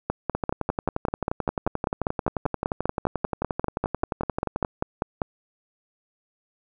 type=two click trains; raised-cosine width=1 ms; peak=-9 / -11 dBFS; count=27 / 50; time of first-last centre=0.1-5.218 / 0.35-4.648 s; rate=5.08 / 11.4 Hz; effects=none